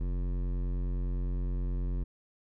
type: tone with hard clipping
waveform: triangle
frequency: 44.91 Hz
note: F1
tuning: 49 cents sharp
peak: -31 dBFS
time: 0-2.04 s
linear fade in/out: 10 ms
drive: 18 dB
effects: none